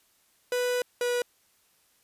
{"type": "tone pair in turn", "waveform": "45% pulse", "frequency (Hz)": [493.9, 487.1], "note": ["B4", "B4"], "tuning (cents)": [0, -24], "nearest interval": "unison", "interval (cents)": 24, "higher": "first", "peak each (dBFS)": -25, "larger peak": "neither", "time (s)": [[0.52, 0.82], [1.01, 1.22]], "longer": "first", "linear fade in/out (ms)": 2, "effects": ["white hiss -66 dBFS RMS until 2.03 s", "resampled to 32000 Hz"]}